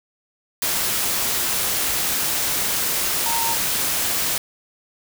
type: tone in noise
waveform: sine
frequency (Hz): 920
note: A#5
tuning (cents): -23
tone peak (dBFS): -24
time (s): 3.26-3.54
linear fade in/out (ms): 2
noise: white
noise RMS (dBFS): -22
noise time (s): 0.62-4.38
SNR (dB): -5
effects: none